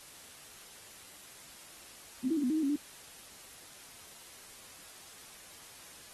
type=tone with pitch steps; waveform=sine; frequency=258 / 324.9 / 289.4 / 248.1 / 311.6 / 316.1 / 275.8 / 293 Hz; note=C4 / E4 / D4 / B3 / D#4 / D#4 / C#4 / D4; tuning=-24 / -25 / -25 / +8 / +3 / +27 / -9 / -4 cents; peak=-27 dBFS; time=2.24-2.76 s; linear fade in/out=5 ms; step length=65 ms; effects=white hiss -52 dBFS RMS until 6.13 s + AAC 32 kbps